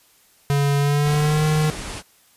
square tone with pitch glide, 141.8 to 153.74 Hz, C#3 to D#3, +40 to -20 cents, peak -17 dBFS, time 0.5-1.7 s, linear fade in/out 0 ms, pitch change +140 cents, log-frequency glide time 0.78-1.44 s
pink low-pass noise, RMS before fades -32 dBFS, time 1.03-2.03 s, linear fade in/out 50 ms, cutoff 11000 Hz, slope 96 dB/octave
effects white hiss -56 dBFS RMS until 2.36 s + resampled to 32000 Hz

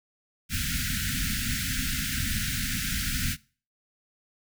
pink band-stop noise, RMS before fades -29 dBFS, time 0.49-3.37 s, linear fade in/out 50 ms, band 270 to 1400 Hz, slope 96 dB/octave, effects noise-tail reverb RT60 0.4 s tail -22 dB re dry

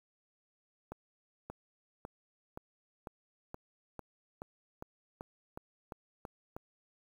accelerating click train, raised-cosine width 1 ms, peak -28 dBFS, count 14, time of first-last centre 0.92-6.565 s, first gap 580 ms, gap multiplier 0.95, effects 9-bit

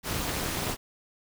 pink noise with amplitude modulation, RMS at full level -27 dBFS, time 0.03-0.77 s, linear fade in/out 50 ms, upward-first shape sine, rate 237 Hz, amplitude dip 90%, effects none

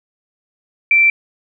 sine tone, 2343 Hz, D7, 5 cents flat, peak -8 dBFS, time 0.91-1.1 s, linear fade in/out 2 ms, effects none

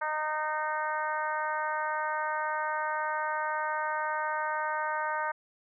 harmonic tone, 307.3 Hz, D#4, 21 cents flat, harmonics 2 / 3 / 4 / 5 / 6 / 7, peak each -37 / -32 / -36 / -35 / -40 / -47 dBFS, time 0.01-5.32 s, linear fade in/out 10 ms, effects none

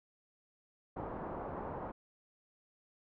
white low-pass noise, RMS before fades -42 dBFS, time 0.96-1.92 s, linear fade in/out 10 ms, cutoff 990 Hz, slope 24 dB/octave, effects none

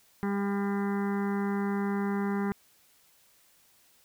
harmonic tone, 200 Hz, G3, 35 cents sharp, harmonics 1 / 2 / 4 / 5 / 6 / 7 / 8 / 9 / 10, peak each -28 / -34 / -40 / -42 / -44 / -45 / -46 / -47 / -48 dBFS, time 0.23-2.52 s, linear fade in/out 0 ms, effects white hiss -63 dBFS RMS until 4.04 s

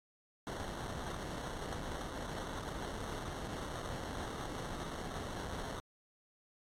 pink noise with sample-and-hold, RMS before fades -42 dBFS, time 0.47-5.8 s, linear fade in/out 0 ms, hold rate 2450 Hz, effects low-pass 10000 Hz 12 dB/octave + AAC 64 kbps

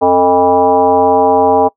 sine tone with frequency modulation, 624 Hz, D#5, 5 cents sharp, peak -6 dBFS, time 0.01-1.69 s, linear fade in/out 20 ms, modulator 178 Hz, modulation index 1.7, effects noise-tail reverb RT60 0.1 s tail -22 dB re dry + high-pass 100 Hz 12 dB/octave

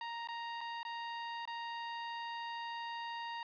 sawtooth tone with dropouts, 933 Hz, A#5, 1 cent sharp, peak -36 dBFS, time 0.01-3.43 s, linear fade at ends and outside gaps 2 ms, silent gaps 0.274-0.286 / 0.608-0.612 / 0.831-0.85 / 1.454-1.475 s, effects resampled to 11025 Hz + 11-bit

